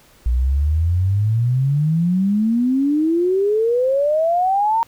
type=exponential sweep; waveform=sine; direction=up; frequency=58.27 to 932 Hz; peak=-14 dBFS; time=0.26-4.83 s; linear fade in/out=0 ms; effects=pink hiss -51 dBFS RMS until 4.87 s